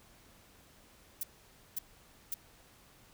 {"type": "noise bursts", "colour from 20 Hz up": "violet", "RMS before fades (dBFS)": -35, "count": 3, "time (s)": [1.21, 2.342], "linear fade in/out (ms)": 5, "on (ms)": 24, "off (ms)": 530, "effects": ["pink hiss -61 dBFS RMS until 3.13 s"]}